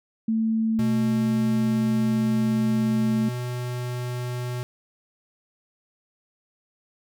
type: tone with pitch glide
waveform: sine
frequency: 222.7 to 220.4 Hz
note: A3 to A3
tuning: +21 to +3 cents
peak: -20 dBFS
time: 0.28-3.29 s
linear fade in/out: 5 ms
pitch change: -18 cents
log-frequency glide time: 0.68-2.48 s
type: tone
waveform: square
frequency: 123.47 Hz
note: B2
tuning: in tune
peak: -28 dBFS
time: 0.79-4.63 s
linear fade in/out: 0 ms
effects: none